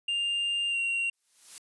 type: tone with pitch glide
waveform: triangle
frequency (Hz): 2800 to 2755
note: F7 to F7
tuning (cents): +4 to -24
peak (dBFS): -25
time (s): 0.08-1.1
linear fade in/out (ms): 5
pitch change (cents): -28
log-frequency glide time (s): 0.69-0.77
type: noise with exponential growth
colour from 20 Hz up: blue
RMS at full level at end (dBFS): -39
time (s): 1.13-1.58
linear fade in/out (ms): 0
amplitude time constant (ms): 97
effects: resampled to 24000 Hz